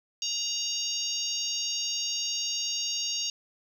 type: harmonic tone with a mistuned harmonic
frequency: 931 Hz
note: A#5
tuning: 2 cents flat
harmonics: 3 / 4 / 5 / 6 / 7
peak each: -35 / -37 / -34 / -35 / -34 dBFS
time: 0.22-3.3 s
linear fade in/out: 2 ms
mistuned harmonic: 3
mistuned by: +26 cents
effects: 9-bit